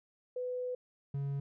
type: tone pair in turn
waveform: sine / triangle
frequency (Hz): 499.5 / 139.68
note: B4 / C#3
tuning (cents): +20 / +14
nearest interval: octave + minor seventh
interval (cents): 2206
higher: first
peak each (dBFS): -34 / -31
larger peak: second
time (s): 0.36-0.75 / 1.14-1.4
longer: first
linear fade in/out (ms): 5
effects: none